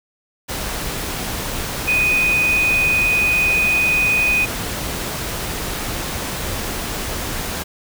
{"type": "tone in noise", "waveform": "sine", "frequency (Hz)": 2489, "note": "D#7", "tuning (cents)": 0, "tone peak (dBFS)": -14, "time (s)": [1.87, 4.46], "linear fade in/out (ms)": 20, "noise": "pink", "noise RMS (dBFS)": -25, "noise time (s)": [0.48, 7.64], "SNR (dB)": 8, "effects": []}